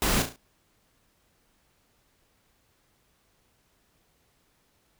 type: noise with echo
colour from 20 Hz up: pink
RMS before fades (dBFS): -25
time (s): 0.02-0.22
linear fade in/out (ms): 0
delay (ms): 35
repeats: 4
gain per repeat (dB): -7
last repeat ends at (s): 0.36
effects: pink hiss -68 dBFS RMS until 4.99 s